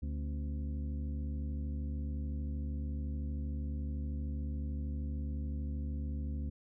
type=harmonic tone with a mistuned harmonic; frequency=73.42 Hz; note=D2; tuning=in tune; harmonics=1 / 2 / 3 / 4 / 5 / 7; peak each=-35 / -46 / -45 / -47 / -60 / -61 dBFS; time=0.02-6.5 s; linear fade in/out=10 ms; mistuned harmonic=4; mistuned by=-130 cents; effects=none